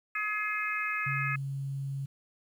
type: harmonic tone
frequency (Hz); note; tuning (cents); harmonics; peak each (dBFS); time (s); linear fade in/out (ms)
422.6; G#4; +30; 3 / 4 / 5 / 6; -35 / -35 / -35 / -35; 0.15-1.36; 5
type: tone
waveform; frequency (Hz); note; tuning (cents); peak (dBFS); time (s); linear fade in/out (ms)
sine; 137.4; C#3; -15; -32; 1.06-2.06; 10
effects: 10-bit